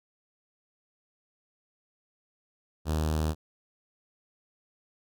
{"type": "tone with notch filter", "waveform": "sawtooth", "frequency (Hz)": 77.78, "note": "D#2", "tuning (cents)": 0, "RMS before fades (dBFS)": -28, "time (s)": [2.85, 3.35], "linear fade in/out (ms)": 50, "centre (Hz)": 2100, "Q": 1.4, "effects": []}